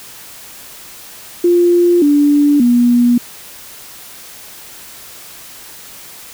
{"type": "tone with pitch steps", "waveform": "sine", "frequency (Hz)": [349.3, 290.4, 241.4], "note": ["F4", "D4", "B3"], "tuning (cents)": [0, -19, -39], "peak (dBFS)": -7, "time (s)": [1.44, 3.18], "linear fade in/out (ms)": 5, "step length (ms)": 580, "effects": ["white hiss -35 dBFS RMS until 6.33 s"]}